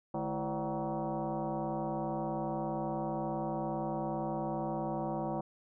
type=tone with frequency modulation; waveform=sine; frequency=214.4 Hz; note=A3; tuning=45 cents flat; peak=-32 dBFS; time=0.14-5.41 s; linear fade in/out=5 ms; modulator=182 Hz; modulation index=4; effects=none